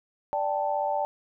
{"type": "chord", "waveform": "sine", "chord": "D suspended fourth", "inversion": "none", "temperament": "equal", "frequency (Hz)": [587.3, 784, 880], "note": ["D5", "G5", "A5"], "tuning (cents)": [0, 0, 0], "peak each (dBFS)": -29, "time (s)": [0.33, 1.05], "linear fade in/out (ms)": 0, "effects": []}